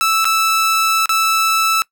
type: tone with dropouts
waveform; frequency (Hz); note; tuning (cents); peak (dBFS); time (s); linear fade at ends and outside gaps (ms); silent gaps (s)
sawtooth; 1316; E6; -3; -9; 0.01-1.82; 0; 0.245-0.253 / 1.058-1.093
effects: noise-tail reverb RT60 0.1 s tail -22 dB re dry